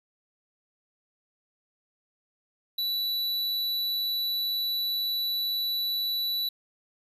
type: tone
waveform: square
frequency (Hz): 3951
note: B7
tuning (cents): 0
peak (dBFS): -27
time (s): 2.78-6.49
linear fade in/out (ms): 5
effects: resampled to 32000 Hz